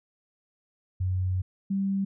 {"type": "tone pair in turn", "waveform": "sine", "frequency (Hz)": [92.5, 195.44], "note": ["F#2", "G3"], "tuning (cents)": [0, -5], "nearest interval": "octave + minor second", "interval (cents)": 1295, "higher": "second", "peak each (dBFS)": -24, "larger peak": "neither", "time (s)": [[1, 1.42], [1.7, 2.05]], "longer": "first", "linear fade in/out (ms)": 10, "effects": []}